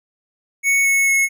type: tone with pitch steps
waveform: square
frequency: 2217 / 2200 / 2184 Hz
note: C#7 / C#7 / C#7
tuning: 0 / -14 / -26 cents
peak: -14 dBFS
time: 0.63-1.29 s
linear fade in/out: 50 ms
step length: 220 ms
effects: none